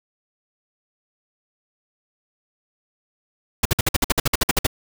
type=noise bursts; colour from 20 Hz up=pink; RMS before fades=-17 dBFS; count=14; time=3.63-4.668 s; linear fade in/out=5 ms; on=24 ms; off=54 ms; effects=none